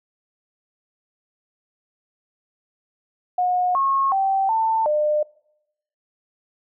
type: tone with pitch steps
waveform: sine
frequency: 724 / 1088 / 776 / 892 / 602 Hz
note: F#5 / C#6 / G5 / A5 / D5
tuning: -38 / -33 / -18 / +23 / +43 cents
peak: -17 dBFS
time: 3.38-5.23 s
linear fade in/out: 5 ms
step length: 370 ms
effects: noise-tail reverb RT60 0.8 s tail -23 dB re dry